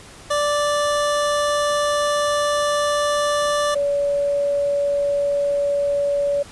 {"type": "tone pair in turn", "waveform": ["25% pulse", "sine"], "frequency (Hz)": [586, 570], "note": ["D5", "C#5"], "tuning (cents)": [-4, 48], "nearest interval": "unison", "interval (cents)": 48, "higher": "first", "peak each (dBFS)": [-14, -17], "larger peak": "first", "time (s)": [[0.3, 3.75], [3.75, 6.43]], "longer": "first", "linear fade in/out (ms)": 10, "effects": ["pink hiss -42 dBFS RMS until 6.51 s", "resampled to 24000 Hz"]}